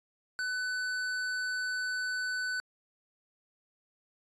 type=tone with hard clipping; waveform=sine; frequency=1500 Hz; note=F#6; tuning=23 cents sharp; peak=-33 dBFS; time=0.39-2.6 s; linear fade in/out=0 ms; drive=13 dB; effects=resampled to 22050 Hz